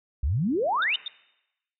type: exponential sweep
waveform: sine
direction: up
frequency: 58.7 to 3136 Hz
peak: -22 dBFS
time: 0.23-0.96 s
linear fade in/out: 5 ms
type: tone bursts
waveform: sine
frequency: 3652 Hz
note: A#7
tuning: 36 cents flat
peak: -29 dBFS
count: 3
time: 0.82-1.08 s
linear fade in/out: 2 ms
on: 20 ms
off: 100 ms
effects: noise-tail reverb RT60 0.9 s tail -21 dB re dry